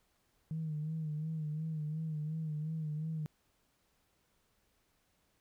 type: tone with vibrato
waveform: sine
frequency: 155.56 Hz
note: D#3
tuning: in tune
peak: -34 dBFS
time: 0.51-3.26 s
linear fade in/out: 0 ms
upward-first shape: sine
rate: 2.8 Hz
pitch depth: 58 cents each way
effects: tanh soft clip ceiling -30 dBFS + pink hiss -75 dBFS RMS until 5.4 s

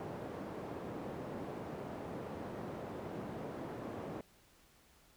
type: band-pass noise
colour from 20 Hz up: white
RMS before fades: -44 dBFS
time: 0-4.21 s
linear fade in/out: 2 ms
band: 110 to 540 Hz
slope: 12 dB/octave
effects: pink hiss -66 dBFS RMS until 5.16 s

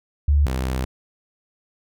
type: tone pair in turn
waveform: sine / sawtooth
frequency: 72.4 / 64.5 Hz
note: D2 / C2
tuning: -24 / -24 cents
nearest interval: major second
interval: 200 cents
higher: first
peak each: -13 / -18 dBFS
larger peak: first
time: 0.28-0.46 / 0.46-0.85 s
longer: second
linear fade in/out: 5 ms
effects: none

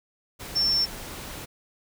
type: tone in noise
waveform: sine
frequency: 5410 Hz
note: E8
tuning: 44 cents sharp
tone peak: -20 dBFS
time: 0.55-0.86 s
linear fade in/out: 20 ms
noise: pink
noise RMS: -38 dBFS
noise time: 0.39-1.46 s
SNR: +15 dB
effects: none

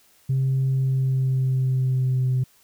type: tone with pitch glide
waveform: sine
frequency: 133 to 128.54 Hz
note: C3 to C3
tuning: +29 to -30 cents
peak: -17 dBFS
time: 0.29-2.44 s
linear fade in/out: 10 ms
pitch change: -59 cents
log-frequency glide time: 0.73-2.29 s
effects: tanh soft clip ceiling -16 dBFS + white hiss -58 dBFS RMS until 2.63 s

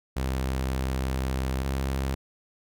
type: tone pair in turn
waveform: sawtooth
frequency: 65.5 / 66.95 Hz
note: C2 / C2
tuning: +2 / +40 cents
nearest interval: unison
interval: 38 cents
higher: second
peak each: -22 / -22 dBFS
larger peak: neither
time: 0.16-1.64 / 1.64-2.15 s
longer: first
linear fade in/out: 10 ms
effects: none

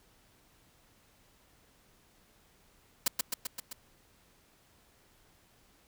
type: noise with echo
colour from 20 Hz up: white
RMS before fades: -26 dBFS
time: 3.06-3.08 s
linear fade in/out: 5 ms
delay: 130 ms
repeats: 5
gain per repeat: -3 dB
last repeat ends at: 3.73 s
effects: pink hiss -65 dBFS RMS until 5.87 s

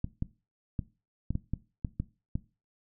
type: clicks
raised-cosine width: 5 ms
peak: -18 dBFS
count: 9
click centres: 0.044 / 0.224 / 0.792 / 1.306 / 1.354 / 1.536 / 1.848 / 2 / 2.355 s
effects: noise-tail reverb RT60 0.3 s tail -18 dB re dry

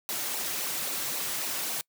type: noise with flanger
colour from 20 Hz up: white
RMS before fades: -32 dBFS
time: 0.09-1.81 s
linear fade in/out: 0 ms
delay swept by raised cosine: 0.58 to 4.78 ms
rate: 3.7 Hz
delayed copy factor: -0.6
effects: noise-tail reverb RT60 0.1 s tail -26 dB re dry + high-pass 150 Hz 12 dB/octave

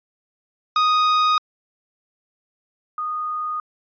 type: tone pair in turn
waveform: 45% pulse / sine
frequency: 1244.5 / 1234.5 Hz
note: D#6 / D#6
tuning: 0 / -14 cents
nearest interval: unison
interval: 14 cents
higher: first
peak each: -15 / -23 dBFS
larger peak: first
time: 0.76-1.38 / 2.98-3.6 s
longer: neither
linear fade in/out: 2 ms
effects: resampled to 11025 Hz

